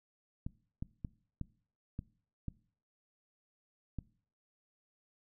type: clicks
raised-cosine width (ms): 5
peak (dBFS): -26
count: 7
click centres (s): 0.465 / 0.825 / 1.048 / 1.413 / 1.991 / 2.483 / 3.987
effects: noise-tail reverb RT60 0.5 s tail -21 dB re dry